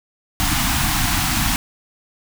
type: band-stop noise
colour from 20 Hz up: pink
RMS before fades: -19 dBFS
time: 0.4-1.56 s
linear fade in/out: 0 ms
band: 320 to 690 Hz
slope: 96 dB/octave
effects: none